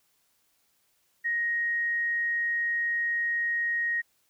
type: tone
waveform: sine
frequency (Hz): 1876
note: A#6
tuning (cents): +11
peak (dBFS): -25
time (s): 1.24-4.02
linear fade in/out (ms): 20
effects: white hiss -70 dBFS RMS until 4.29 s